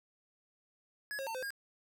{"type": "tone with pitch steps", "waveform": "square", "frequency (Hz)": [1689, 541, 902, 514, 1622], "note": ["G#6", "C#5", "A5", "C5", "G#6"], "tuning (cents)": [29, -42, 43, -31, -41], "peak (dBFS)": -38, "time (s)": [1.11, 1.505], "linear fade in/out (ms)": 0, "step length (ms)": 79, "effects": []}